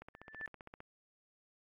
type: click train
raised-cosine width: 0.5 ms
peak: -34 dBFS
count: 13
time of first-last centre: 0.02-0.804 s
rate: 15.3 Hz
type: tone with exponential growth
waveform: sine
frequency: 1760 Hz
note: A6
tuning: in tune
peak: -37 dBFS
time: 0.14-0.46 s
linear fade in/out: 0 ms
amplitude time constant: 68 ms
effects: AAC 32 kbps